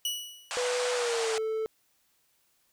sawtooth tone with exponential decay, 2938 Hz, F#7, 13 cents flat, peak -24 dBFS, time 0.05-0.65 s, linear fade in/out 2 ms, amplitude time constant 130 ms
pink band-pass noise, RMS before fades -34 dBFS, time 0.51-1.38 s, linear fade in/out 0 ms, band 600 to 9000 Hz, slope 48 dB/octave
triangle tone with pitch glide, 493.9 to 440 Hz, B4 to A4, 0 to 0 cents, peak -26 dBFS, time 0.57-1.66 s, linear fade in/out 0 ms, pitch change -200 cents, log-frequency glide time 0.94-1.35 s
effects white hiss -70 dBFS RMS until 2.72 s

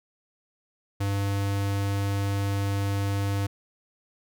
square tone, 99.6 Hz, G2, 28 cents sharp, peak -25 dBFS, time 1-3.47 s, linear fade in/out 10 ms, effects none

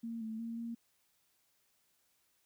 sine tone with pitch steps, 230 / 221 / 230 / 232.2 Hz, A#3 / A3 / A#3 / A#3, -23 / +8 / -23 / -7 cents, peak -38 dBFS, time 0.03-0.75 s, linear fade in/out 10 ms, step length 180 ms, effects white hiss -75 dBFS RMS until 2.45 s

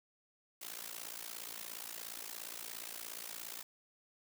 white noise with amplitude modulation, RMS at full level -42 dBFS, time 0.61-3.63 s, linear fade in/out 10 ms, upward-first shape sine, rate 57.1 Hz, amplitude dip 90%, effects high-pass 200 Hz 12 dB/octave

